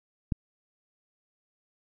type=click; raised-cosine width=5 ms; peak=-14 dBFS; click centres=0.322 s; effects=none